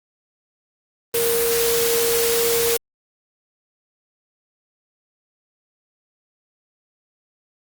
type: tone in noise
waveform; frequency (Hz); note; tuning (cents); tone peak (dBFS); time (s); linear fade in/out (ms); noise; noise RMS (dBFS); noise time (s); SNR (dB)
sine; 466.2; A#4; 0; -19; 1.14-2.77; 5; white; -22; 1.14-2.77; 0
effects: Opus 32 kbps